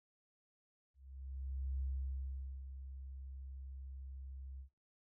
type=tone with ADSR envelope; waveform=sine; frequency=66.6 Hz; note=C2; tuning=31 cents sharp; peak=-36 dBFS; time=0.94-4.69 s; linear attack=860 ms; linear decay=830 ms; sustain=-10 dB; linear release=92 ms; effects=noise-tail reverb RT60 0.4 s tail -22 dB re dry